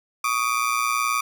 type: ring-modulated tone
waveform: 30% pulse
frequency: 1183 Hz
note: D6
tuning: 12 cents sharp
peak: -15 dBFS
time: 0.24-1.21 s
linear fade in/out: 5 ms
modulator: 59.5 Hz
effects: none